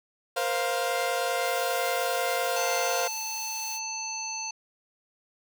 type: chord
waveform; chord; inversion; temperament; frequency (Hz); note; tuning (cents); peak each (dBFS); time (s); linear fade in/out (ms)
sawtooth; Bb suspended second; none; equal with one note detuned; 473.2 / 523.3 / 698.5; Bb4 / C5 / F5; +26 / 0 / 0; -29 / -26 / -25; 0.36-3.08; 10
type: noise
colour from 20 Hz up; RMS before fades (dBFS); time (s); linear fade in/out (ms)
blue; -41; 1.43-3.8; 50
type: harmonic tone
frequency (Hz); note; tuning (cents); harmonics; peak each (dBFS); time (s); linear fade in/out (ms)
880; A5; 0; 1 / 3 / 5 / 7; -38 / -39 / -39 / -34; 2.56-4.51; 5
effects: none